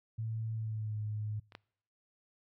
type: tone with pitch glide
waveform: sine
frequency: 111.7 to 106.41 Hz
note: A2 to G#2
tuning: +27 to +43 cents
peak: -34 dBFS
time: 0.18-1.4 s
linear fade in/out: 10 ms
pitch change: -84 cents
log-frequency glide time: 0.53-0.98 s
type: clicks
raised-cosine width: 0.3 ms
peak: -37 / -28 dBFS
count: 2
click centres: 1.522 / 1.551 s
effects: noise-tail reverb RT60 0.7 s tail -26 dB re dry